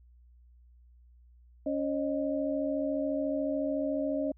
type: tone cluster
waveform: sine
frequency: 279.1 / 540 / 614 Hz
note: C#4 / C#5 / D#5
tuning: +12 / -45 / -23 cents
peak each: -31 / -36 / -32 dBFS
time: 1.66-4.32 s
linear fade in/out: 5 ms
effects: added 60 Hz sine -55 dBFS peak until 4.37 s